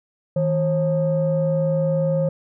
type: tone pair together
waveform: sine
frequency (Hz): 160 / 538.2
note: D#3 / C5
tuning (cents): +49 / +49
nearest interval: octave + major sixth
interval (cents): 2100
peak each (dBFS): -19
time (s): 0.36-2.29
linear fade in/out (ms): 5
effects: tanh soft clip ceiling -12 dBFS